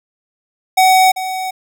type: tone with echo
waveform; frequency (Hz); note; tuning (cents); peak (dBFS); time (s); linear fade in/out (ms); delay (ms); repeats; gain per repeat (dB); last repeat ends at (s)
square; 751; F#5; +26; -8; 0.77-1.12; 10; 390; 1; -12; 1.51
effects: none